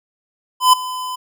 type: tone with ADSR envelope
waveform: square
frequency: 1012 Hz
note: B5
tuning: 42 cents sharp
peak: -6 dBFS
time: 0.6-1.16 s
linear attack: 130 ms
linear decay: 8 ms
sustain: -18 dB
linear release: 11 ms
effects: none